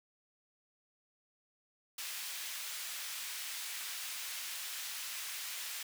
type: high-pass noise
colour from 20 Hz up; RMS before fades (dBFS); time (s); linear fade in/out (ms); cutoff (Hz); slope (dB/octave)
pink; -42; 1.98-5.83; 5; 2100; 12
effects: none